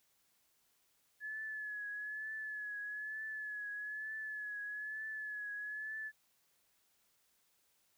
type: tone with vibrato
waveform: sine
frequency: 1708 Hz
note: G#6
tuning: 48 cents sharp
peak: -40 dBFS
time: 1.2-6.12 s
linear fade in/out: 50 ms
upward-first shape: triangle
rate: 1.1 Hz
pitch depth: 47 cents each way
effects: white hiss -75 dBFS RMS until 7.97 s